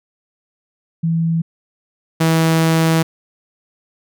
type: tone pair in turn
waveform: sine / sawtooth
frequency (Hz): 164.81 / 162.35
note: E3 / E3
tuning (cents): 0 / -26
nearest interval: unison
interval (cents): 26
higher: first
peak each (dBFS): -14 / -8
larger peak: second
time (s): 1.03-1.42 / 2.2-3.03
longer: second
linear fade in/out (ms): 10
effects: none